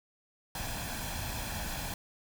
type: noise with comb filter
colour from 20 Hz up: pink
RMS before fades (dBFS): -37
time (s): 0.55-1.94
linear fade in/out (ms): 2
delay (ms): 1.2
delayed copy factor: +0.6
effects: none